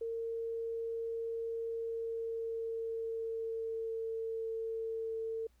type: tone with pitch glide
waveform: sine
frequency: 457.4 to 449.8 Hz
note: A#4 to A4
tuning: -33 to +38 cents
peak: -35 dBFS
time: 0.01-5.47 s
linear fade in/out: 5 ms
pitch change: -29 cents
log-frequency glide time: 1.74-4.18 s
effects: added 60 Hz sine -66 dBFS peak until 5.6 s + pink hiss -75 dBFS RMS until 5.6 s